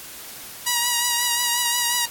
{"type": "tone with vibrato", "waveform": "5% pulse", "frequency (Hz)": 960, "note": "B5", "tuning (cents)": -49, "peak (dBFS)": -7, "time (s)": [0.66, 2.06], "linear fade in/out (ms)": 10, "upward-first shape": "triangle", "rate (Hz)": 5.6, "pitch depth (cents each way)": 36, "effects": ["white hiss -38 dBFS RMS until 2.1 s", "AAC 64 kbps"]}